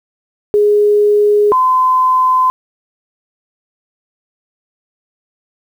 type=tone pair in turn; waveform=sine; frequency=415.3 / 1024.4 Hz; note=G#4 / C6; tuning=0 / -37 cents; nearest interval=octave + major third; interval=1563 cents; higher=second; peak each=-7 / -8 dBFS; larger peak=first; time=0.54-1.52 / 1.52-2.5 s; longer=neither; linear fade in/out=0 ms; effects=7-bit